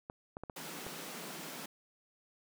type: clicks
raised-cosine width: 1 ms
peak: -28 dBFS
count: 5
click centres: 0.099 / 0.369 / 0.436 / 0.498 / 0.866 s
type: high-pass noise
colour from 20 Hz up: pink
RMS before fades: -45 dBFS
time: 0.56-1.66 s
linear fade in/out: 5 ms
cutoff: 150 Hz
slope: 96 dB/octave
effects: none